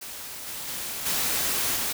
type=noise with level steps; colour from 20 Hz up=white; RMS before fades=-38 / -35 / -33 / -26 / -28 dBFS; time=0.01-1.93 s; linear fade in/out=10 ms; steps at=0.46 / 0.67 / 1.05 / 1.75 s; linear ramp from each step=20 ms; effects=none